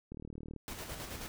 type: click train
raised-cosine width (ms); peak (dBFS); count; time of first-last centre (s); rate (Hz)
3; -32; 18; 0.12-0.563; 38.4
type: noise with tremolo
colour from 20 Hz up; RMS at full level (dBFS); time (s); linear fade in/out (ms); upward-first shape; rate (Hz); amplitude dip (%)
pink; -42; 0.68-1.28; 0; square; 9.4; 40
effects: none